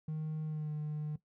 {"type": "tone with pitch glide", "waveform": "triangle", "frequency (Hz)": [155.56, 151.31], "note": ["D#3", "D#3"], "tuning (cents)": [0, -48], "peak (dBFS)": -32, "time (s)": [0.08, 1.16], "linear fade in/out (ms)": 5, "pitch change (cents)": -48, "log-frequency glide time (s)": [0.45, 0.71], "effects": ["noise-tail reverb RT60 0.1 s tail -17 dB re dry", "tanh soft clip ceiling -29 dBFS"]}